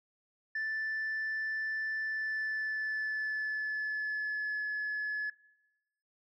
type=tone with pitch glide; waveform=sine; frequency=1760 to 1708.9 Hz; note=A6 to G#6; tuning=0 to +49 cents; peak=-30 dBFS; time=0.55-5.3 s; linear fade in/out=5 ms; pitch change=-51 cents; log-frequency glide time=2.02-4.64 s; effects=noise-tail reverb RT60 0.9 s tail -22 dB re dry + tanh soft clip ceiling -30 dBFS